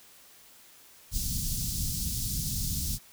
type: band-stop noise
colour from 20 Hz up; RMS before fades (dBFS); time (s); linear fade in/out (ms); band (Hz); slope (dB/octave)
pink; -31; 1.11-2.99; 50; 190 to 4600; 24
effects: white hiss -55 dBFS RMS until 3.12 s